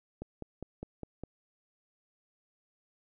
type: click train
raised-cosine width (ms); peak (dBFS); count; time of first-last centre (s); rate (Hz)
2; -26; 6; 0.22-1.236; 4.92
effects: none